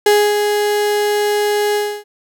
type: tone with ADSR envelope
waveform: 35% pulse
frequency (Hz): 415.3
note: G#4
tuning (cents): 0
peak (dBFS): -6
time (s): 0.06-2.04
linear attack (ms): 4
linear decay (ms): 270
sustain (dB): -6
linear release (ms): 290
effects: none